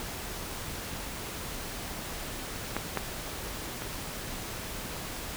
clicks, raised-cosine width 0.5 ms, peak -14 / -13 / -21 dBFS, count 3, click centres 2.766 / 2.973 / 3.821 s, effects pink hiss -38 dBFS RMS until 5.36 s

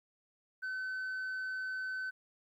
sine tone, 1521 Hz, F#6, 47 cents sharp, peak -33 dBFS, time 0.62-2.11 s, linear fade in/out 20 ms, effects tanh soft clip ceiling -35 dBFS + 12-bit

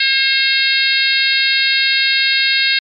harmonic tone, 537 Hz, C5, 45 cents sharp, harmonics 3 / 4 / 5 / 6 / 7 / 8 / 9, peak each -19 / -18 / -19 / -23 / -18 / -18 / -23 dBFS, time 0-2.79 s, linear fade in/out 5 ms, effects MP3 64 kbps

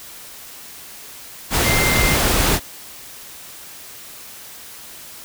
sine tone in noise, 2093 Hz, C7, in tune, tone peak -20 dBFS, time 1.63-2.18 s, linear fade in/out 50 ms, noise pink, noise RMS -17 dBFS, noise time 1.5-2.6 s, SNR -6 dB, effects white hiss -38 dBFS RMS until 5.24 s

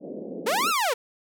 pink band-pass noise, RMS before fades -36 dBFS, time 0-0.73 s, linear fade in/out 50 ms, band 190 to 580 Hz, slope 48 dB/octave
sawtooth linear two-way sweep, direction up then down, 391.2 to 1400 to 430.8 Hz, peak -18 dBFS, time 0.46-0.94 s, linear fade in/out 10 ms, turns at 0.69 s
effects none

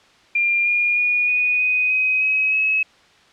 sine tone with pitch steps, 2400 / 2424 / 2448 / 2472 / 2496 / 2521 / 2546 / 2571 Hz, D7 / D#7 / D#7 / D#7 / D#7 / D#7 / D#7 / E7, +37 / -46 / -29 / -12 / +5 / +22 / +39 / -44 cents, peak -15 dBFS, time 0.35-2.83 s, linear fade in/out 5 ms, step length 310 ms, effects white hiss -52 dBFS RMS until 3.32 s + low-pass 4000 Hz 12 dB/octave

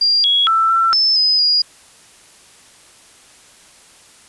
sine tone with pitch steps, 4780 / 3332 / 1329 / 1344 / 5260 / 5030 / 4872 Hz, D8 / G#7 / E6 / E6 / E8 / D#8 / D#8, +30 / +5 / +14 / +33 / -5 / +18 / -37 cents, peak -11 dBFS, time 0.01-1.62 s, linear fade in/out 5 ms, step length 230 ms, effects white hiss -46 dBFS RMS until 4.28 s + resampled to 24000 Hz

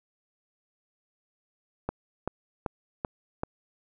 click train, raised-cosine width 1 ms, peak -15 dBFS, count 5, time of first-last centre 1.89-3.434 s, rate 2.59 Hz, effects none

